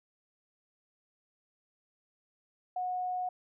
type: tone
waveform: sine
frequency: 730 Hz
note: F#5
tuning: 24 cents flat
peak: -31 dBFS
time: 2.76-3.29 s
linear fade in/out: 5 ms
effects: none